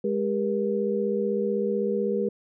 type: tone cluster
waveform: sine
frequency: 206.3 / 400 / 475.9 Hz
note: G#3 / G4 / A#4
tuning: -11 / +35 / +36 cents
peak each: -28 / -27 / -27 dBFS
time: 0.04-2.29 s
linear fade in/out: 5 ms
effects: none